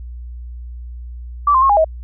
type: tone with pitch steps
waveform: sine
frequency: 1159 / 1046 / 1083 / 817 / 637 Hz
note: D6 / C6 / C#6 / G#5 / D#5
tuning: -23 / -1 / -41 / -29 / +41 cents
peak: -9 dBFS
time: 1.47-1.845 s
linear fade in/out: 5 ms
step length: 75 ms
effects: added 60 Hz sine -28 dBFS peak until 2.03 s